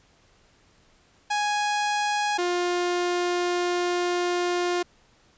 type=tone pair in turn; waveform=sawtooth; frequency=830.6 / 353.6 Hz; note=G#5 / F4; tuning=0 / +22 cents; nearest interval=octave + minor third; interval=1478 cents; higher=first; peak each=-19 dBFS; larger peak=neither; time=1.3-2.38 / 2.38-4.83 s; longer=second; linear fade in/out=10 ms; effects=pink hiss -60 dBFS RMS until 5.37 s + resampled to 16000 Hz